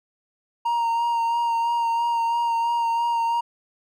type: tone with vibrato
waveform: triangle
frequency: 932.3 Hz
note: A#5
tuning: in tune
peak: -18 dBFS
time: 0.65-3.41 s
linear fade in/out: 10 ms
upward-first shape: sine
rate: 3 Hz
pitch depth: 21 cents each way
effects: none